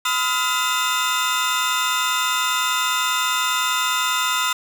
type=tone cluster; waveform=30% pulse; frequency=1010 / 1275 / 1405 / 3607 Hz; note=B5 / D#6 / F6 / A7; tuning=+39 / +42 / +10 / +42 cents; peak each=-22 dBFS; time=0.05-4.53 s; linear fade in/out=5 ms; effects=none